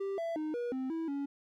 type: tone with pitch steps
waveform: triangle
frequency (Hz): 392.7 / 667 / 308.7 / 481 / 260.9 / 326.4 / 281.1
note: G4 / E5 / D#4 / B4 / C4 / E4 / C#4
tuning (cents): +3 / +20 / -14 / -46 / -5 / -17 / +24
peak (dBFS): -31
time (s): 0-1.26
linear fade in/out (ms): 10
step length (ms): 180
effects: none